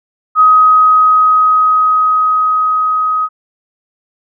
sine tone with level ramp, 1260 Hz, D#6, 21 cents sharp, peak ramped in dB -3 to -11 dBFS, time 0.35-3.29 s, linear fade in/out 50 ms, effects none

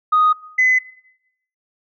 sine tone pair in turn, 1244.5 / 2025 Hz, D#6 / B6, 0 / +43 cents, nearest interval minor sixth, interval 843 cents, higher second, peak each -10 dBFS, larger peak neither, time 0.12-0.33 / 0.58-0.79 s, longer neither, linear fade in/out 10 ms, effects noise-tail reverb RT60 0.8 s tail -21 dB re dry + tanh soft clip ceiling -7 dBFS

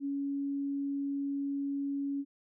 sine tone, 279.8 Hz, C#4, 16 cents sharp, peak -31 dBFS, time 0-2.25 s, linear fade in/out 50 ms, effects none

